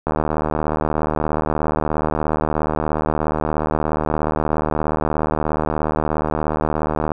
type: click train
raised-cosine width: 1 ms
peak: -6 dBFS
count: 543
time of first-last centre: 0.07-7.118 s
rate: 76.9 Hz
effects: none